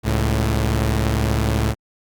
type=tone pair together; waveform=sawtooth; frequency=68.92 / 109.4 Hz; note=C#2 / A2; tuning=-9 / -9 cents; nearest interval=minor sixth; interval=800 cents; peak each=-16 dBFS; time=0.03-1.75 s; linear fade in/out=50 ms; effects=Opus 48 kbps